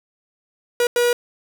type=tone bursts at uneven times; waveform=45% pulse; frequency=482.2 Hz; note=B4; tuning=41 cents flat; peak=-15 dBFS; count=2; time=0.8-0.87 / 0.96-1.13 s; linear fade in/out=2 ms; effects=7-bit